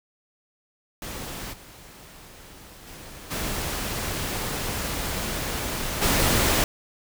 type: noise with level steps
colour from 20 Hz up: pink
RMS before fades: -35 / -46 / -42 / -29 / -21 dBFS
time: 1.02-6.64 s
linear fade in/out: 2 ms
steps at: 1.52 / 2.86 / 3.3 / 6.01 s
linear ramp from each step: 20 ms
effects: none